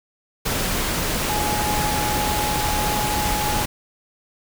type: tone in noise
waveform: sine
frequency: 840 Hz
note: G#5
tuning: 19 cents sharp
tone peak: -24 dBFS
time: 1.29-3.63 s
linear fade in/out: 10 ms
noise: pink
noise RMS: -23 dBFS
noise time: 0.45-3.66 s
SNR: -4 dB
effects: none